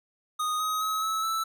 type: tone with pitch steps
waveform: square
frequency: 1241 / 1259.8 / 1278.8 / 1298.2 / 1317.8 Hz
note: D#6 / D#6 / D#6 / E6 / E6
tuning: -5 / +21 / +47 / -27 / -1 cents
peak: -27 dBFS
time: 0.39-1.44 s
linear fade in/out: 10 ms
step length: 210 ms
effects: none